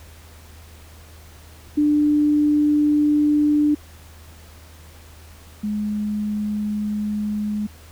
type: tone pair in turn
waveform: sine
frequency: 296.7 / 209.8 Hz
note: D4 / G#3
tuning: +18 / +18 cents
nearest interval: tritone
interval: 600 cents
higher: first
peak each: -14 / -21 dBFS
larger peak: first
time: 1.77-3.75 / 5.63-7.67 s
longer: second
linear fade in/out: 10 ms
effects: added 79 Hz sine -43 dBFS peak until 7.91 s + pink hiss -48 dBFS RMS until 7.91 s